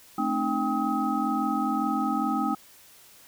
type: tone cluster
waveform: sine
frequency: 218.2 / 263.3 / 305.4 / 793 / 1269 Hz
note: A3 / C4 / D#4 / G5 / D#6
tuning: -14 / +11 / -32 / +20 / +34 cents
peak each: -30 dBFS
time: 0.18-2.55 s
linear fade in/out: 5 ms
effects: white hiss -53 dBFS RMS until 3.27 s